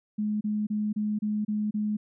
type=tone bursts; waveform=sine; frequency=211.1 Hz; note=G#3; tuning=29 cents sharp; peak=-25 dBFS; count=7; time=0.18-1.97 s; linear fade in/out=10 ms; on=230 ms; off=30 ms; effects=none